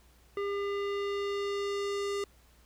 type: tone with low-pass filter sweep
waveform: square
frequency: 402.1 Hz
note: G4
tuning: 44 cents sharp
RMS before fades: -33 dBFS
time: 0.37-2.24 s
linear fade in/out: 2 ms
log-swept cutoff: 2100 to 7800 Hz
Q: 1
effects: added 60 Hz sine -60 dBFS peak until 2.65 s + pink hiss -64 dBFS RMS until 2.65 s